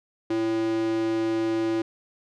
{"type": "tone with high-pass filter", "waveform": "square", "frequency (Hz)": 111.7, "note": "A2", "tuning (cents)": 27, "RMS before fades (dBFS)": -25, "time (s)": [0.3, 1.82], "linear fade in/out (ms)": 5, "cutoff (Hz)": 310, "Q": 4.2, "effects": ["low-pass 5000 Hz 12 dB/octave"]}